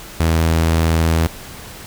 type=tone; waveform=sawtooth; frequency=81.6 Hz; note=E2; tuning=17 cents flat; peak=-9 dBFS; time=0.2-1.27 s; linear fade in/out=0 ms; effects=pink hiss -35 dBFS RMS until 1.86 s